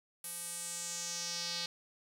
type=tone with band-pass filter sweep; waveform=square; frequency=172.3 Hz; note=F3; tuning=23 cents flat; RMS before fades=-40 dBFS; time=0.24-1.66 s; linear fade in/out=2 ms; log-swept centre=11000 to 4400 Hz; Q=3.1; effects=none